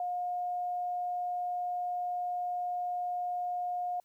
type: tone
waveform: sine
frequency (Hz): 715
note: F5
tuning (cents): +41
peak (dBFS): -31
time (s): 0-4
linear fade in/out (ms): 2
effects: white hiss -74 dBFS RMS until 4.04 s